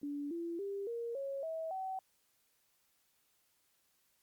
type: tone with pitch steps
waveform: sine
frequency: 287.9 / 338.4 / 397.9 / 467.7 / 549.8 / 646.3 / 759.8 Hz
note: D4 / E4 / G4 / A#4 / C#5 / E5 / F#5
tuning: -34 / +45 / +26 / +6 / -14 / -34 / +46 cents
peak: -37 dBFS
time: 0.03-1.99 s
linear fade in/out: 2 ms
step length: 280 ms
effects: white hiss -75 dBFS RMS until 4.22 s + Opus 48 kbps